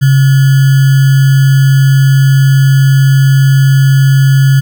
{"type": "tone with sample-and-hold", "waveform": "sine", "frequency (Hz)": 135.9, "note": "C#3", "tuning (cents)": -34, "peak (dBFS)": -3, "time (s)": [0.01, 4.61], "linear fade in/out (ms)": 20, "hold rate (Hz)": 1575, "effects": []}